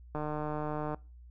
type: click train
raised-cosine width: 1 ms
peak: -22 dBFS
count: 121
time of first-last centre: 0.15-0.945 s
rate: 151 Hz
effects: noise-tail reverb RT60 0.3 s tail -22 dB re dry + added 60 Hz sine -49 dBFS peak until 1.3 s